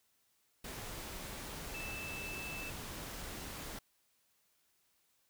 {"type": "tone in noise", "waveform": "sine", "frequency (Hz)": 2637, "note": "E7", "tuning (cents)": 0, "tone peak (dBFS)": -43, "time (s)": [1.74, 2.7], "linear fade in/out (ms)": 5, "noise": "pink", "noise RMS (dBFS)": -45, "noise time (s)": [0.64, 3.79], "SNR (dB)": -1, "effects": ["white hiss -75 dBFS RMS until 5.29 s"]}